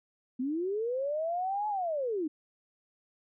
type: linear two-way sweep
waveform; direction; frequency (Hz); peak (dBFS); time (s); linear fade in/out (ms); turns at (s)
sine; up then down; 243.1 to 857 to 289.4; -29; 0.39-2.28; 10; 1.68
effects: none